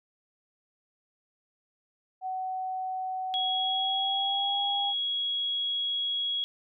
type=tone with pitch glide; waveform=sine; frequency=750 to 803.8 Hz; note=F#5 to G5; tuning=+23 to +43 cents; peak=-30 dBFS; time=2.21-4.94 s; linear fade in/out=50 ms; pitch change=+120 cents; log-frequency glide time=3.49-4.6 s
type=tone; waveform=sine; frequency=3322 Hz; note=G#7; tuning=in tune; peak=-27 dBFS; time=3.34-6.44 s; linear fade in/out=0 ms
effects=none